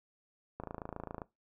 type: click train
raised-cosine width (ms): 1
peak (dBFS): -26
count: 18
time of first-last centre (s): 0.6-1.218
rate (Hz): 27.5
effects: noise-tail reverb RT60 0.2 s tail -19 dB re dry